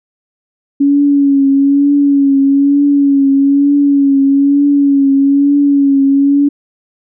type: tone with vibrato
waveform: sine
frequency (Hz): 280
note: C#4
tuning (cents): +18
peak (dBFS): -6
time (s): 0.8-6.49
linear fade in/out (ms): 10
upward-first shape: triangle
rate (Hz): 1.1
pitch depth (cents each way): 42
effects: none